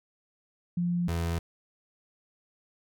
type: tone pair in turn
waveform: sine / 30% pulse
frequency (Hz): 174.61 / 84.09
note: F3 / E2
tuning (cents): 0 / +35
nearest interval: octave + minor second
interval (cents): 1265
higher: first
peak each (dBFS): -25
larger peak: neither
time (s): 0.77-1.08 / 1.08-1.39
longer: neither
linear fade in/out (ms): 5
effects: none